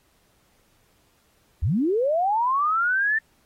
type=linear sweep; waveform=sine; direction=up; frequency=58.7 to 1799 Hz; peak=-19 dBFS; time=1.62-3.19 s; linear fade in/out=10 ms; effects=pink hiss -64 dBFS RMS until 3.45 s + AAC 48 kbps